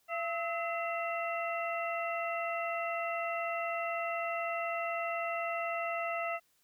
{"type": "harmonic tone with a mistuned harmonic", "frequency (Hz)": 678, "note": "E5", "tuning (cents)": 49, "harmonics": [1, 2, 3, 4], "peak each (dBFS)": [-35, -38, -40, -41], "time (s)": [0.08, 6.4], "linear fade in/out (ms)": 50, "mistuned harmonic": 2, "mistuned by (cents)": -78, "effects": ["white hiss -72 dBFS RMS until 6.63 s"]}